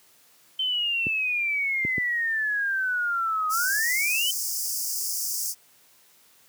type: exponential two-way sweep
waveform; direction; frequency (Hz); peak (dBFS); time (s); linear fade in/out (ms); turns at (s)
sine; down then up; 3096 to 1244.5 to 3096; -23; 0.59-4.31; 5; 3.49
type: clicks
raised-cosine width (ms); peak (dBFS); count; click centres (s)
3; -17; 3; 1.068 / 1.85 / 1.981
type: high-pass noise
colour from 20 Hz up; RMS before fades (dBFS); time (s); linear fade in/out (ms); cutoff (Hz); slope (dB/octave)
pink; -29; 3.49-5.55; 50; 4900; 96
effects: white hiss -58 dBFS RMS until 6.48 s + high-pass 100 Hz 12 dB/octave